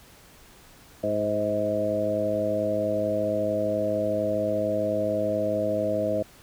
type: harmonic tone with a mistuned harmonic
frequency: 104.4 Hz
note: G#2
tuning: 10 cents sharp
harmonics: 1 / 2 / 3 / 4 / 5 / 6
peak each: -36 / -33 / -32 / -37 / -28 / -26 dBFS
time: 1.03-6.23 s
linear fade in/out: 10 ms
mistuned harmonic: 6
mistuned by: +19 cents
effects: pink hiss -52 dBFS RMS until 6.42 s